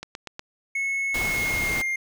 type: click train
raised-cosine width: 0.2 ms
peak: -17 dBFS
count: 4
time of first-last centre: 0.03-0.394 s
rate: 8.24 Hz
type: tone with pitch glide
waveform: triangle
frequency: 2192 to 2116 Hz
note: C#7 to C7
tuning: -20 to +19 cents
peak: -22 dBFS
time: 0.75-1.96 s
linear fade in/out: 5 ms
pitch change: -61 cents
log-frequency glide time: 1.13-1.82 s
type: noise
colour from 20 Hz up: pink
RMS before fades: -31 dBFS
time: 1.14-1.82 s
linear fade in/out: 5 ms
effects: none